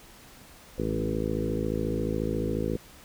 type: harmonic tone with a mistuned harmonic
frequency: 54.2 Hz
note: A1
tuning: 25 cents flat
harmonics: 1 / 2 / 3 / 4 / 5 / 6 / 7 / 8 / 9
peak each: -35 / -35 / -35 / -35 / -35 / -35 / -35 / -35 / -35 dBFS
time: 0.78-2.77 s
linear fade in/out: 5 ms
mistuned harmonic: 4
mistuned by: -17 cents
effects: pink hiss -51 dBFS RMS until 3.04 s